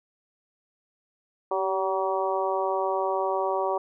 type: harmonic tone with a mistuned harmonic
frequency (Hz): 189.9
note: F#3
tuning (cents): +45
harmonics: 2 / 3 / 4 / 5 / 6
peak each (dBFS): -29 / -29 / -30 / -30 / -33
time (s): 1.51-3.78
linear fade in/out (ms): 5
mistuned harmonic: 2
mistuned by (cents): +27
effects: none